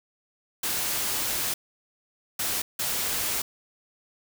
white noise bursts at uneven times, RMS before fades -28 dBFS, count 3, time 0.63-1.54 / 2.39-2.62 / 2.79-3.42 s, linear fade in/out 5 ms, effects none

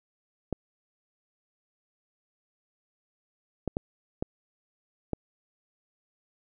clicks, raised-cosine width 2 ms, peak -15 dBFS, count 5, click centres 0.527 / 3.677 / 3.769 / 4.225 / 5.133 s, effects none

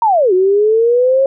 sine linear two-way sweep, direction down then up, 952 to 361.3 to 547 Hz, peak -8 dBFS, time 0.02-1.26 s, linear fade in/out 2 ms, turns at 0.33 s, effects none

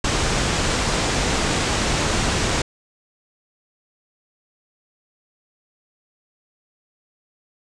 pink low-pass noise, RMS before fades -21 dBFS, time 0.04-2.62 s, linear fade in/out 5 ms, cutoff 8500 Hz, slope 48 dB/octave, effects none

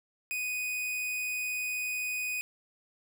45% pulse tone, 2489 Hz, D#7, in tune, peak -31 dBFS, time 0.31-2.41 s, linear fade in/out 0 ms, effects none

